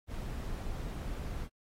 brown noise, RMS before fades -38 dBFS, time 0.07-1.49 s, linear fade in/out 50 ms, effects AAC 48 kbps

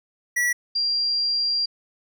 square / sine tone pair in turn, 1943 / 4759 Hz, B6 / D8, -29 / +22 cents, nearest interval octave + major third, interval 1551 cents, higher second, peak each -20 dBFS, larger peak neither, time 0.36-0.53 / 0.75-1.66 s, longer second, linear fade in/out 10 ms, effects none

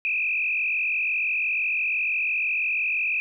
sine tone with frequency modulation, 2506 Hz, D#7, 12 cents sharp, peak -22 dBFS, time 0.05-3.2 s, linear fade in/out 0 ms, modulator 45.9 Hz, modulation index 2.5, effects none

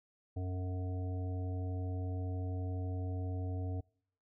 harmonic tone with a mistuned harmonic, 92.2 Hz, F#2, 6 cents flat, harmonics 1 / 3 / 5 / 7 / 8, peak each -35 / -45 / -49 / -52 / -53 dBFS, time 0.36-3.81 s, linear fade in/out 10 ms, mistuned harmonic 5, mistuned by -31 cents, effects noise-tail reverb RT60 0.6 s tail -26 dB re dry

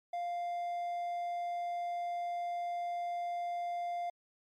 triangle tone, 698.5 Hz, F5, in tune, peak -32 dBFS, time 0.13-4.1 s, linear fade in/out 5 ms, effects MP3 96 kbps

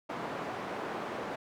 white band-pass noise, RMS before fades -38 dBFS, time 0.09-1.36 s, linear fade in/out 10 ms, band 170 to 1000 Hz, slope 12 dB/octave, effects none

